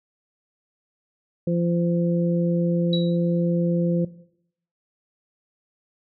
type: harmonic tone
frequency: 171.8 Hz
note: F3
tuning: 28 cents flat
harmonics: 1 / 2 / 3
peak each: -21 / -28 / -27 dBFS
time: 1.47-4.05 s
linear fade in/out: 5 ms
type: tone with exponential decay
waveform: sine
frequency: 3900 Hz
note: B7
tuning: 23 cents flat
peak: -22 dBFS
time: 2.93-3.17 s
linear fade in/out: 2 ms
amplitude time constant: 51 ms
effects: noise-tail reverb RT60 0.7 s tail -17 dB re dry